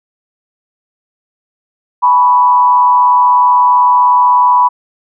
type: tone with frequency modulation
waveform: sine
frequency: 987 Hz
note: B5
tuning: 1 cent flat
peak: -5 dBFS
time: 2.02-4.69 s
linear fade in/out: 20 ms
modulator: 137 Hz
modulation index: 0.45
effects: none